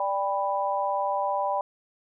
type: chord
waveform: sine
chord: G major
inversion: second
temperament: equal with one note detuned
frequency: 587.3 / 794.5 / 987.8 Hz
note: D5 / G5 / B5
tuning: 0 / +23 / 0 cents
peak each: -29 / -28 / -28 dBFS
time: 0-1.61 s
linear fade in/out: 2 ms
effects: none